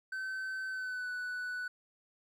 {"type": "tone with pitch glide", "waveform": "triangle", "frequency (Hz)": [1534, 1485.2], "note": ["G6", "F#6"], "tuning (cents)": [-38, 6], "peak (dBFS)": -34, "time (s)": [0.12, 1.68], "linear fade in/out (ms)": 5, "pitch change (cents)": -56, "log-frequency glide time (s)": [0.68, 1.1], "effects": []}